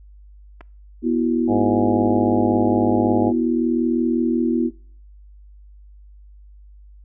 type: clicks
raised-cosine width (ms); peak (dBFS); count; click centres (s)
0.5; -26; 2; 0.608 / 0.611
type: chord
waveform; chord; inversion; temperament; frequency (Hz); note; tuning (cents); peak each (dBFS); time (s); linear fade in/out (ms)
sine; B suspended fourth; none; equal with one note detuned; 244.2 / 329.6 / 370; B3 / E4 / F#4; -19 / 0 / 0; -19 / -21 / -25; 1.02-4.71; 50
type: harmonic tone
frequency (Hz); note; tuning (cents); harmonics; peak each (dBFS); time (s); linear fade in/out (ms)
103.83; G#2; 0; 1 / 2 / 3 / 4 / 5 / 6 / 7 / 8; -27 / -27 / -27 / -27 / -27 / -27 / -27 / -27; 1.47-3.33; 50
effects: noise-tail reverb RT60 0.5 s tail -25 dB re dry + added 50 Hz sine -42 dBFS peak until 7.04 s